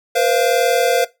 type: tone cluster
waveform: square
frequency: 479.1 / 520 / 689 Hz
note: A#4 / C5 / F5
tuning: +47 / -11 / -24 cents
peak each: -19 dBFS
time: 0.15-1.05 s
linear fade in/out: 10 ms
effects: noise-tail reverb RT60 0.2 s tail -17 dB re dry